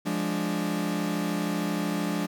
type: chord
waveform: 40% pulse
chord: D diminished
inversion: first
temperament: equal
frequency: 174.61 / 207.7 / 293.7 Hz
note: F3 / Ab3 / D4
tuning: 0 / 0 / 0 cents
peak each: -30 dBFS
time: 0.05-2.27 s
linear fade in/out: 20 ms
effects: none